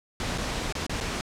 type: noise with dropouts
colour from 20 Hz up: pink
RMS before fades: -30 dBFS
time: 0.2-1.21 s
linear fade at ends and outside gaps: 1 ms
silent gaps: 0.378-0.382 / 0.725-0.752 / 0.866-0.895 / 1.003-1.009 s
effects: low-pass 7000 Hz 12 dB/octave